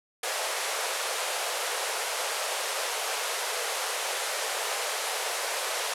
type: band-pass noise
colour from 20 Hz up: pink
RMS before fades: -31 dBFS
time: 0.23-5.94 s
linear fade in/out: 5 ms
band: 450 to 12000 Hz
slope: 48 dB/octave
effects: none